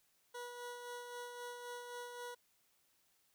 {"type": "tone with tremolo", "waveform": "20% pulse", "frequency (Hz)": 485.9, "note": "B4", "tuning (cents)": -28, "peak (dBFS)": -39, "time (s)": [0.34, 2.35], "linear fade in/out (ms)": 10, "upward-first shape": "sine", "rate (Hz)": 3.8, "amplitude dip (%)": 40, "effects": ["white hiss -75 dBFS RMS until 3.34 s"]}